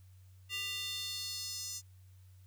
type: tone with high-pass filter sweep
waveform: square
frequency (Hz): 397.2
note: G4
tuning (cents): +23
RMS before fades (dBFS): -40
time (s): 0.49-1.82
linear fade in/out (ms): 50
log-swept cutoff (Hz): 2700 to 6100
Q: 3.1
effects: added 93 Hz sine -55 dBFS peak until 2.46 s + white hiss -72 dBFS RMS until 2.46 s